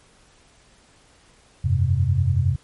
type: chord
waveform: sine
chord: F suspended second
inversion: none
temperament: equal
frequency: 87.31 / 98 / 130.81 Hz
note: F2 / G2 / C3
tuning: 0 / 0 / 0 cents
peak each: -21 / -21 / -21 dBFS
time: 1.64-2.56 s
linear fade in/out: 10 ms
effects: pink hiss -55 dBFS RMS until 2.63 s + MP3 48 kbps